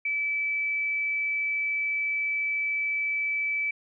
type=tone; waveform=sine; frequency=2307 Hz; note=D7; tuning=31 cents flat; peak=-25 dBFS; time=0.05-3.71 s; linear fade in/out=5 ms; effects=none